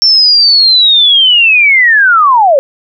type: linear sweep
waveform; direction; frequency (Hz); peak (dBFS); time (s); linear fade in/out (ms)
sine; down; 5430 to 520; -3; 0.02-2.59; 0
effects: none